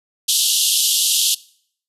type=band-pass noise; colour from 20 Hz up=pink; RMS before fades=-17 dBFS; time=0.28-1.35 s; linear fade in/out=10 ms; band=2900 to 13000 Hz; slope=96 dB/octave; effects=noise-tail reverb RT60 0.6 s tail -22 dB re dry